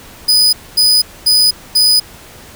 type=tone bursts; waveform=40% pulse; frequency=4978 Hz; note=D#8; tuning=in tune; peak=-6 dBFS; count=4; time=0.28-2 s; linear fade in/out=10 ms; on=250 ms; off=240 ms; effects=pink hiss -37 dBFS RMS until 2.55 s

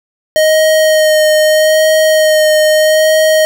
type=tone with vibrato; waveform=square; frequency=622.3 Hz; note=D#5; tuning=in tune; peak=-7 dBFS; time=0.36-3.45 s; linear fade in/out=0 ms; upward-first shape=sine; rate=0.79 Hz; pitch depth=16 cents each way; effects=none

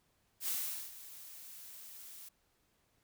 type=noise with ADSR envelope; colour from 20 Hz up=blue; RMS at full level=-35 dBFS; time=0.4-2.29 s; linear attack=78 ms; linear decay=430 ms; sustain=-16 dB; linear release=9 ms; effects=pink hiss -75 dBFS RMS until 3.03 s

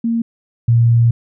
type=tone pair in turn; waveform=sine; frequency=230.6 / 117.11 Hz; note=A#3 / A#2; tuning=-19 / +8 cents; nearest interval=octave; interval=1173 cents; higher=first; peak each=-14 / -8 dBFS; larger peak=second; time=0.04-0.22 / 0.68-1.11 s; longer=second; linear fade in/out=5 ms; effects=none

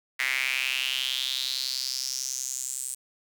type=tone with high-pass filter sweep; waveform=sawtooth; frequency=130.81 Hz; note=C3; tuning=in tune; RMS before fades=-30 dBFS; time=0.19-2.95 s; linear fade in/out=10 ms; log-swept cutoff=2000 to 8500 Hz; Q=5.3; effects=none

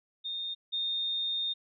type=tone pair in turn; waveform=sine; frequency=3660 / 3660 Hz; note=A#7 / A#7; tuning=-32 / -32 cents; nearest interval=unison; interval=0 cents; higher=neither; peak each=-33 / -29 dBFS; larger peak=second; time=0.24-0.55 / 0.72-1.54 s; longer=second; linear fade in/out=20 ms; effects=none

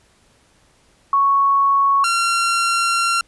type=tone pair in turn; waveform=sine / sawtooth; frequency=1108.7 / 1371.9 Hz; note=C#6 / F6; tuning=0 / -31 cents; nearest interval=major third; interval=369 cents; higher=second; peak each=-12 dBFS; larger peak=neither; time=1.13-2.04 / 2.04-3.21 s; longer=second; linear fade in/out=2 ms; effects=pink hiss -56 dBFS RMS until 3.27 s + resampled to 24000 Hz

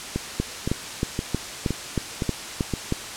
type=two click trains; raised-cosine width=3 ms; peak=-11 / -9 dBFS; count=6 / 9; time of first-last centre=0.16-2.737 / 0.4-2.924 s; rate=1.94 / 3.17 Hz; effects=white hiss -34 dBFS RMS until 3.16 s + low-pass 8000 Hz 12 dB/octave

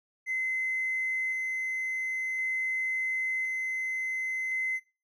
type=tone with tremolo; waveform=triangle; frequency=2053 Hz; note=C7; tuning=33 cents flat; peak=-24 dBFS; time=0.26-4.8 s; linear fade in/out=50 ms; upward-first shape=square; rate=0.47 Hz; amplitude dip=25%; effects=noise-tail reverb RT60 0.3 s tail -22 dB re dry + tanh soft clip ceiling -25 dBFS

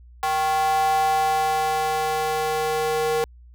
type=tone with high-pass filter sweep; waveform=square; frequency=155.56 Hz; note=D#3; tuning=in tune; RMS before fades=-22 dBFS; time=0.23-3.24 s; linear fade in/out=0 ms; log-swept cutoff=860 to 540 Hz; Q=5.4; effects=added 60 Hz sine -44 dBFS peak until 3.54 s

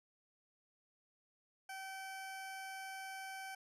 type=tone; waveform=20% pulse; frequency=769 Hz; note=G5; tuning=33 cents flat; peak=-40 dBFS; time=1.69-3.55 s; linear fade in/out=5 ms; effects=resampled to 32000 Hz

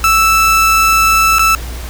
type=tone with dropouts; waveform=30% pulse; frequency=1318.5 Hz; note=E6; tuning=in tune; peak=-5 dBFS; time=0.04-1.55 s; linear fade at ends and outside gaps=1 ms; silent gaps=1.385-1.393 s; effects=added 60 Hz sine -22 dBFS peak until 1.89 s + pink hiss -30 dBFS RMS until 1.89 s

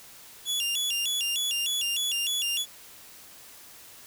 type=tone with vibrato; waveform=sawtooth; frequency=3088 Hz; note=G7; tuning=27 cents flat; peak=-23 dBFS; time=0.45-2.66 s; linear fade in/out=50 ms; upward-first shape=square; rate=3.3 Hz; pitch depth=170 cents each way; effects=white hiss -49 dBFS RMS until 4.06 s

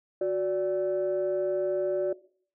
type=tone pair together; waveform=sine; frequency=367.8 / 581.1 Hz; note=F#4 / D5; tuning=-10 / -18 cents; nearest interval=minor sixth; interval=792 cents; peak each=-26 dBFS; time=0.21-2.13 s; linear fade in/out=5 ms; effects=noise-tail reverb RT60 0.5 s tail -18 dB re dry + tanh soft clip ceiling -20 dBFS

